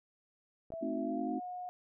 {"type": "clicks", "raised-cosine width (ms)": 2, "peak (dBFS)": -36, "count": 2, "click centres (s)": [0.704, 0.738]}
{"type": "tone with pitch glide", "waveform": "sine", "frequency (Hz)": [659.3, 723.1], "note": ["E5", "F#5"], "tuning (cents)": [0, -40], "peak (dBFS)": -39, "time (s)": [0.72, 1.69], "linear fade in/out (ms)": 0, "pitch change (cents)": 160, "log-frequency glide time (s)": [0.96, 1.39]}
{"type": "chord", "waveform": "sine", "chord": "A diminished seventh", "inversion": "none", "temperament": "equal with one note detuned", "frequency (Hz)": [220, 261.6, 311.1, 365.5], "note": ["A3", "C4", "Eb4", "Gb4"], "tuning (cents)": [0, 0, 0, -21], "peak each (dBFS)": [-41, -37, -38, -43], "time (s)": [0.81, 1.4], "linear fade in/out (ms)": 20}
{"effects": []}